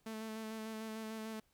sawtooth tone with vibrato, 220 Hz, A3, in tune, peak -38 dBFS, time 0.06-1.4 s, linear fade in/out 5 ms, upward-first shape square, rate 6.7 Hz, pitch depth 16 cents each way, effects pink hiss -75 dBFS RMS until 1.53 s

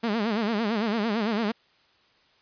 sawtooth tone with vibrato, 218 Hz, A3, 16 cents flat, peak -20 dBFS, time 0.03-1.52 s, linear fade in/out 10 ms, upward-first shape sine, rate 8.9 Hz, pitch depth 140 cents each way, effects white hiss -62 dBFS RMS until 2.41 s + resampled to 11025 Hz

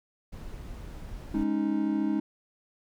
brown noise, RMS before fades -40 dBFS, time 0.32-1.44 s, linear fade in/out 10 ms
triangle chord, Ab suspended fourth, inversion none, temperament equal, 207.7 / 277.2 / 311.1 Hz, Ab3 / Db4 / Eb4, 0 / 0 / 0 cents, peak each -28 / -29 / -26 dBFS, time 1.34-2.2 s, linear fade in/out 5 ms
effects none

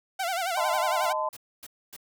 sawtooth tone with vibrato, 722 Hz, F#5, 43 cents flat, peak -23 dBFS, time 0.19-1.13 s, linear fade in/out 10 ms, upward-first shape sine, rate 11 Hz, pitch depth 130 cents each way
sine chord, A diminished, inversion second, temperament equal with one note detuned, 622.3 / 880 / 1024.4 Hz, Eb5 / A5 / C6, 0 / 0 / -37 cents, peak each -30 / -31 / -29 dBFS, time 0.57-1.29 s, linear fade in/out 5 ms
white noise bursts, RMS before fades -43 dBFS, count 5, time 0.73-1.965 s, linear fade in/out 5 ms, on 39 ms, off 260 ms
effects none

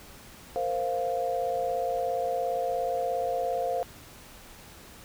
sine chord, Bb suspended second, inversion none, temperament equal, 466.2 / 523.3 / 698.5 Hz, Bb4 / C5 / F5, 0 / 0 / 0 cents, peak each -34 / -30 / -29 dBFS, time 0.56-3.83 s, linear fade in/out 0 ms, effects pink hiss -49 dBFS RMS until 5.04 s

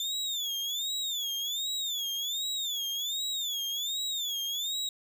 35% pulse tone with vibrato, 3520 Hz, A7, in tune, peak -29 dBFS, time 0-4.89 s, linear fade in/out 2 ms, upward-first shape sine, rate 1.3 Hz, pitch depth 160 cents each way, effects none

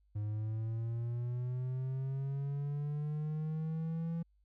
triangle linear sweep, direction up, 103.83 to 167.8 Hz, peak -32 dBFS, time 0.15-4.23 s, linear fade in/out 10 ms, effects added 50 Hz sine -67 dBFS peak until 4.44 s

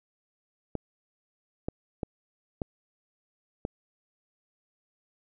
clicks, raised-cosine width 2 ms, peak -17 dBFS, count 5, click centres 0.753 / 1.685 / 2.032 / 2.618 / 3.651 s, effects none

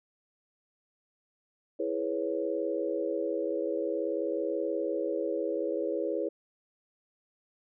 sine chord, C# minor seventh, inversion first, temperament equal, 329.6 / 415.3 / 493.9 / 554.4 Hz, E4 / G#4 / B4 / C#5, 0 / 0 / 0 / 0 cents, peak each -34 dBFS, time 1.79-6.29 s, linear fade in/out 10 ms, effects none

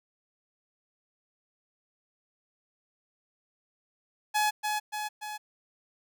sawtooth tone with echo, 846 Hz, G#5, 32 cents sharp, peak -20 dBFS, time 4.34-4.51 s, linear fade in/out 20 ms, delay 290 ms, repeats 3, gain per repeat -4 dB, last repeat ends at 5.38 s, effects none

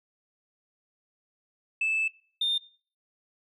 sine tone pair in turn, 2627 / 3625 Hz, E7 / A#7, -7 / -49 cents, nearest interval tritone, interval 558 cents, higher second, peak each -22 dBFS, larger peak neither, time 1.81-2.08 / 2.41-2.58 s, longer first, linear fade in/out 5 ms, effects noise-tail reverb RT60 0.4 s tail -19 dB re dry + tanh soft clip ceiling -21 dBFS

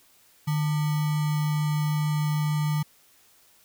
sine tone with sample-and-hold, 151.1 Hz, D3, 50 cents sharp, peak -22 dBFS, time 0.47-2.83 s, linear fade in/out 10 ms, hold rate 1050 Hz, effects white hiss -59 dBFS RMS until 3.64 s

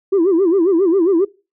sine tone with vibrato, 359.8 Hz, F#4, 48 cents flat, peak -9 dBFS, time 0.12-1.25 s, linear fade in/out 10 ms, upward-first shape sine, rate 7.4 Hz, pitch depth 190 cents each way, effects noise-tail reverb RT60 0.3 s tail -22 dB re dry + tanh soft clip ceiling -8 dBFS

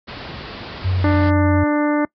pink low-pass noise, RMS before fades -32 dBFS, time 0.07-1.31 s, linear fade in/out 20 ms, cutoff 5000 Hz, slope 96 dB/octave
sine tone with pitch glide, 92.5 to 91.28 Hz, F#2 to F#2, 0 to -23 cents, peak -15 dBFS, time 0.84-1.64 s, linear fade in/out 10 ms, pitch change -23 cents, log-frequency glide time 0.96-1.13 s
harmonic tone, 296.3 Hz, D4, 15 cents sharp, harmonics 1 / 2 / 3 / 4 / 5 / 6 / 7, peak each -16 / -22 / -26 / -28 / -30 / -32 / -33 dBFS, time 1.04-2.05 s, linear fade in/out 2 ms
effects noise-tail reverb RT60 0.1 s tail -24 dB re dry + high-pass 60 Hz 12 dB/octave

